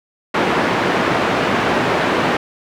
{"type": "band-pass noise", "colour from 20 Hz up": "pink", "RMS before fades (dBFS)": -17, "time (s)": [0.34, 2.37], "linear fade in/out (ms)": 5, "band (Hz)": [230, 2100], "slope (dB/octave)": 12, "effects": []}